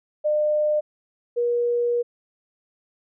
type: tone pair in turn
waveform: sine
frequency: 603 / 478.6 Hz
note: D5 / A#4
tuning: +46 / +46 cents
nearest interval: major third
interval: 400 cents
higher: first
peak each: -18 / -19 dBFS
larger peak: first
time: 0.24-0.81 / 1.36-2.03 s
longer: second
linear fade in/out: 20 ms
effects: none